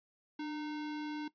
sine tone with sample-and-hold, 298.9 Hz, D4, 31 cents sharp, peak -36 dBFS, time 0.39-1.28 s, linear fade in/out 5 ms, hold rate 1225 Hz, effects noise-tail reverb RT60 0.1 s tail -17 dB re dry + resampled to 11025 Hz

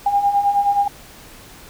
sine beating tone pair, 800 / 809.5 Hz, G5 / G#5, +35 / -45 cents, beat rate 9.5 Hz, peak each -21 / -15 dBFS, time 0.06-0.88 s, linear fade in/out 5 ms, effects pink hiss -42 dBFS RMS until 1.69 s

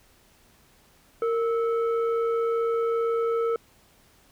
sine tone pair together, 461.3 / 1306 Hz, A#4 / E6, -18 / -17 cents, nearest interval octave + tritone, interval 1801 cents, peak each -21 / -29 dBFS, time 1.22-3.56 s, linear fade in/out 2 ms, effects tanh soft clip ceiling -19 dBFS + pink hiss -59 dBFS RMS until 4.31 s

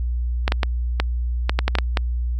clicks, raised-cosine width 0.3 ms, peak -3 dBFS, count 10, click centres 0.479 / 0.521 / 0.632 / 1 / 1.495 / 1.59 / 1.68 / 1.753 / 1.786 / 1.972 s, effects added 60 Hz sine -20 dBFS peak until 2.39 s

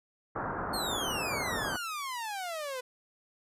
white low-pass noise, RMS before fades -35 dBFS, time 0.35-1.77 s, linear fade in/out 10 ms, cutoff 1500 Hz, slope 48 dB/octave
sawtooth exponential sweep, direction down, 4377 to 493.9 Hz, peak -31 dBFS, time 0.73-2.81 s, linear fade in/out 10 ms
effects resampled to 32000 Hz

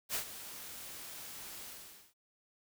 white noise with ADSR envelope, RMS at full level -34 dBFS, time 0.09-2.14 s, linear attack 58 ms, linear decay 95 ms, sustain -13 dB, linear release 510 ms, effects none

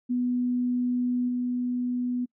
sine tone with level steps, 246.9 Hz, B3, in tune, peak -23 / -25 dBFS, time 0.09-2.26 s, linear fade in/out 20 ms, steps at 1.28 s, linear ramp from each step 10 ms, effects noise-tail reverb RT60 0.1 s tail -26 dB re dry

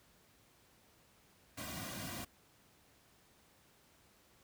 pink noise with comb filter, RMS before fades -44 dBFS, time 1.57-2.25 s, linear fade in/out 10 ms, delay 2.3 ms, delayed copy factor -1, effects pink hiss -67 dBFS RMS until 4.43 s + high-pass 60 Hz 12 dB/octave

